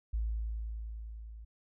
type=tone with level ramp; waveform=sine; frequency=55 Hz; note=A1; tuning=in tune; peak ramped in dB=-29 to -45 dBFS; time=0.13-1.45 s; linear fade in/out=10 ms; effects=none